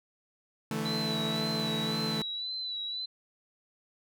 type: chord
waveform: sawtooth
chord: D suspended second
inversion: none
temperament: equal with one note detuned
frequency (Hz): 144.56 / 164.81 / 220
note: D3 / E3 / A3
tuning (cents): -27 / 0 / 0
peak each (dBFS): -34 / -32 / -29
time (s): 0.71-2.22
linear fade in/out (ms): 2
type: tone with vibrato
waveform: sine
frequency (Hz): 3972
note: B7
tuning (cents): +9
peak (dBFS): -33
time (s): 0.85-3.06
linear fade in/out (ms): 10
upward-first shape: sine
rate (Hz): 1.9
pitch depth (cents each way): 46
effects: none